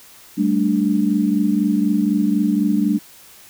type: chord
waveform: sine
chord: G suspended second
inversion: none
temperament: equal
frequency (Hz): 196 / 220 / 293.7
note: G3 / A3 / D4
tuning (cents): 0 / 0 / 0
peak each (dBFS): -19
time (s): 0.37-2.99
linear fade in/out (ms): 20
effects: white hiss -45 dBFS RMS until 3.49 s